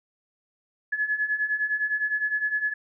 sine beating tone pair, 1700 / 1709.8 Hz, G#6 / G#6, +40 / +50 cents, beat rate 9.8 Hz, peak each -29 / -25 dBFS, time 0.92-2.74 s, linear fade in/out 10 ms, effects none

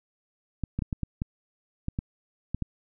clicks, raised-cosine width 5 ms, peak -16 dBFS, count 10, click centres 0.637 / 0.79 / 0.822 / 0.928 / 1.033 / 1.219 / 1.884 / 1.989 / 2.546 / 2.623 s, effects none

